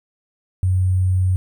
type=tone with sample-and-hold; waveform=sine; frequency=92.5 Hz; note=F#2; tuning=in tune; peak=-14 dBFS; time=0.63-1.36 s; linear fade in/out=0 ms; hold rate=8820 Hz; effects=none